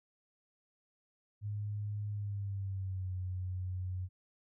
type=tone with pitch glide; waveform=sine; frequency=103.83 to 91.97 Hz; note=G#2 to F#2; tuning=0 to -10 cents; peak=-35 dBFS; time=1.41-4.09 s; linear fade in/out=50 ms; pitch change=-210 cents; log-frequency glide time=2.11-3.14 s; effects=none